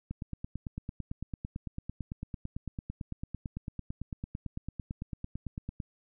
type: click train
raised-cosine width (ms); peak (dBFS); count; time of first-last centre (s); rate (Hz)
5; -24; 52; 0.11-5.802; 8.96
effects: none